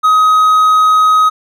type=tone; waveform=triangle; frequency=1262 Hz; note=D#6; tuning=24 cents sharp; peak=-4 dBFS; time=0.03-1.3 s; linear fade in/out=20 ms; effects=none